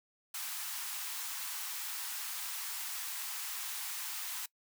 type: high-pass noise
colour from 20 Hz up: white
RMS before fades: -40 dBFS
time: 0.34-4.46 s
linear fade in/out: 5 ms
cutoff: 800 Hz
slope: 48 dB/octave
effects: noise-tail reverb RT60 0.1 s tail -22 dB re dry